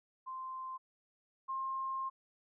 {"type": "tone pair in turn", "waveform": "sine", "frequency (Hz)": [1043, 1063.1], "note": ["C6", "C6"], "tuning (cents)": [-6, 27], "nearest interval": "unison", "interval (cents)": 33, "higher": "second", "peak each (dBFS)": [-40, -35], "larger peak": "second", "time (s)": [[0.26, 0.78], [1.48, 2.1]], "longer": "second", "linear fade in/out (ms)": 20, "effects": []}